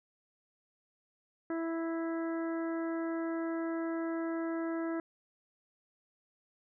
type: harmonic tone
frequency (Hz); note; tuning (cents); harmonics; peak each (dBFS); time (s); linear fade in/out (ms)
329.6; E4; 0; 1 / 2 / 3 / 4 / 5 / 6; -33 / -41 / -48 / -46 / -48 / -53; 1.5-5; 2
effects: none